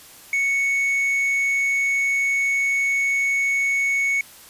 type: tone with tanh clipping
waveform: sine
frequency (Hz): 2217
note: C#7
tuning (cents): 0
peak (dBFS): -19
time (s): 0.33-4.21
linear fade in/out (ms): 2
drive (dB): 4
effects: white hiss -45 dBFS RMS until 4.49 s + resampled to 32000 Hz